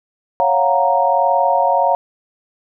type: chord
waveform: sine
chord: Gb major seventh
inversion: second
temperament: equal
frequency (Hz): 554.4 / 698.5 / 740 / 932.3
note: Db5 / F5 / Gb5 / Bb5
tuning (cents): 0 / 0 / 0 / 0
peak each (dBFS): -18 / -17 / -19 / -16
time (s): 0.4-1.95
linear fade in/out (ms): 0
effects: none